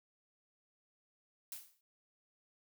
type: noise with exponential decay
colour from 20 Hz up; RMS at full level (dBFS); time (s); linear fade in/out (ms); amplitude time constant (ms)
blue; -42; 1.52-1.81; 2; 61
effects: none